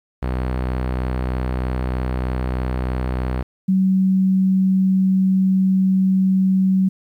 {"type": "tone pair in turn", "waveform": ["sawtooth", "sine"], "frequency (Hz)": [63.2, 189.39], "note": ["B1", "F#3"], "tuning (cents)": [41, 41], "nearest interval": "octave + perfect fifth", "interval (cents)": 1900, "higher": "second", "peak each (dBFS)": [-16, -13], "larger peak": "second", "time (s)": [[0.22, 3.43], [3.68, 6.89]], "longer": "neither", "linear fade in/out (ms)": 10, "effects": ["low-pass 2000 Hz 12 dB/octave", "9-bit"]}